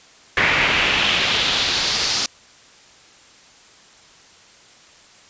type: noise with band-pass filter sweep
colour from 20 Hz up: brown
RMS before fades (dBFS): -19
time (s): 0.37-2.26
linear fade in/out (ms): 2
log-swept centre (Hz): 2100 to 5300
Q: 2.5
effects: white hiss -48 dBFS RMS until 5.29 s + resampled to 16000 Hz

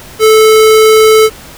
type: tone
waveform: square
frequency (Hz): 436.5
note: A4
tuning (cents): -14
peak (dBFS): -3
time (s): 0.19-1.3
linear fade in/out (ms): 50
effects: pink hiss -32 dBFS RMS until 1.57 s

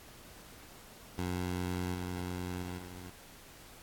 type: tone with level steps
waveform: 15% pulse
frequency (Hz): 89.9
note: F#2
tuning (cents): -49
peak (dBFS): -27 / -30 / -33 / -39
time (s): 1.18-3.1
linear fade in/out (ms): 5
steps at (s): 1.94 / 2.62 / 2.78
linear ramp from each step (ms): 10
effects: pink hiss -54 dBFS RMS until 3.82 s + AAC 64 kbps

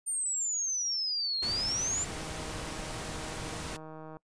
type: exponential two-way sweep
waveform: sine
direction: down then up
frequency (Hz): 9020 to 4176 to 7330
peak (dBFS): -29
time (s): 0.06-2.05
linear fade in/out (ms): 20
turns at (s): 1.4
type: noise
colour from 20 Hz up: pink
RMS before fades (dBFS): -39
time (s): 1.42-3.77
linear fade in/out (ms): 10
type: click train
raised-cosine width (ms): 1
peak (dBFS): -32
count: 329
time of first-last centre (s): 2.08-4.169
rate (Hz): 157
effects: noise-tail reverb RT60 0.1 s tail -23 dB re dry + resampled to 22050 Hz

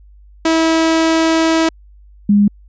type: tone pair in turn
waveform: sawtooth / sine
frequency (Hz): 324.4 / 204.4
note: E4 / G#3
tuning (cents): -28 / -27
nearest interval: minor sixth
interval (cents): 799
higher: first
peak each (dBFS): -7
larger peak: neither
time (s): 0.45-1.69 / 2.29-2.48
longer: first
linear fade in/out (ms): 5
effects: added 50 Hz sine -40 dBFS peak until 2.68 s + resampled to 16000 Hz

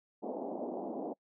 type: band-pass noise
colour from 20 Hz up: pink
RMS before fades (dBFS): -39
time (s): 0.22-1.14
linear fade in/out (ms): 20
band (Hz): 220 to 820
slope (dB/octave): 48
effects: noise-tail reverb RT60 0.1 s tail -25 dB re dry

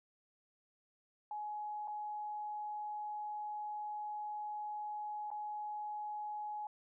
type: tone with dropouts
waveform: sine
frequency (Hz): 841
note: G#5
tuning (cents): +22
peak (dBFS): -39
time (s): 1.31-6.67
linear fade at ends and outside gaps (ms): 2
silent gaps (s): 1.875-1.88 / 5.304-5.314
effects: none

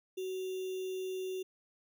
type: tone with sample-and-hold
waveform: sine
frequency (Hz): 374.3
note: F#4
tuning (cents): +20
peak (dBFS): -35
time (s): 0.17-1.43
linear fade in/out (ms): 10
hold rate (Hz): 3150
effects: none

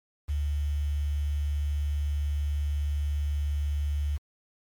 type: tone with quantisation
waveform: sine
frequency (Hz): 72.8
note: D2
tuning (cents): -15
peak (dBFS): -25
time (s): 0.28-4.18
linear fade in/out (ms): 20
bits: 8
effects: MP3 96 kbps

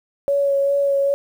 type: tone with vibrato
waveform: sine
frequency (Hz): 559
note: C#5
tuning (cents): +14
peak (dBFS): -15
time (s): 0.28-1.14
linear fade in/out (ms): 0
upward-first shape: sine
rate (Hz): 2.5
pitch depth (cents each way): 15
effects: 8-bit

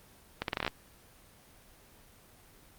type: accelerating click train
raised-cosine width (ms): 0.3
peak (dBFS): -14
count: 9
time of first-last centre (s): 0.42-0.678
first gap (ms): 62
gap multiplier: 0.8
effects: pink hiss -58 dBFS RMS until 2.78 s + Opus 24 kbps

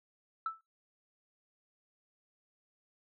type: tone with exponential decay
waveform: sine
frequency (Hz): 1318.5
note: E6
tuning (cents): 0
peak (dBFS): -28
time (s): 0.46-0.61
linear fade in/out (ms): 2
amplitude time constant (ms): 31
effects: noise-tail reverb RT60 0.2 s tail -26 dB re dry + tanh soft clip ceiling -26 dBFS

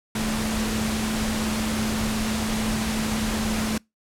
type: tone in noise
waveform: sine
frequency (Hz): 218.4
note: A3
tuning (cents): -13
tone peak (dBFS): -25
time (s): 0.15-3.78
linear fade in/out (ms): 5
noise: pink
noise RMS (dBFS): -28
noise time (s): 0.15-3.78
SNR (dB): 0
effects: noise-tail reverb RT60 0.2 s tail -26 dB re dry + low-pass 11000 Hz 12 dB/octave

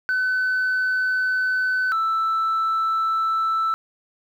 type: tone pair in turn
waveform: sine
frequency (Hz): 1511 / 1322.3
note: F#6 / E6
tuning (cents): +36 / +5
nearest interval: major second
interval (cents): 231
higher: first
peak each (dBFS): -17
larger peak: neither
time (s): 0.09-1.92 / 1.92-3.74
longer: first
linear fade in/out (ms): 0
effects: tanh soft clip ceiling -17 dBFS + 9-bit

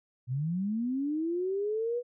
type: linear sweep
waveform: sine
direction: up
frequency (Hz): 118.2 to 493.9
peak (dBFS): -28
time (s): 0.27-2.03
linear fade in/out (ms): 50
effects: none

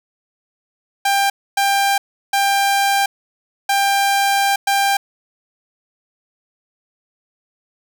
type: tone bursts at uneven times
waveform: sawtooth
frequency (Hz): 794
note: G5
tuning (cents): +22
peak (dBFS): -10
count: 5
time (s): 1.05-1.3 / 1.57-1.98 / 2.33-3.06 / 3.69-4.56 / 4.67-4.97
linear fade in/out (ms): 5
effects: none

